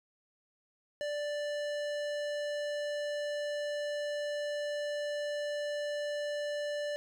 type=tone with hard clipping; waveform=sine; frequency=587.3 Hz; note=D5; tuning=in tune; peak=-35 dBFS; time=1.01-6.96 s; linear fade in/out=0 ms; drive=17 dB; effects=none